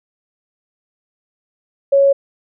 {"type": "tone", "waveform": "sine", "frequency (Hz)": 554.4, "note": "C#5", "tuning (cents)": 0, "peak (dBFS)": -8, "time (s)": [1.92, 2.13], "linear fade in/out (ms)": 10, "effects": []}